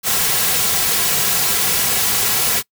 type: noise with comb filter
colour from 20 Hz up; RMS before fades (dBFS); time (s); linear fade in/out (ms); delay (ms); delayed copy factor
white; -17; 0.03-2.63; 50; 3.3; -0.55
effects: noise-tail reverb RT60 0.1 s tail -24 dB re dry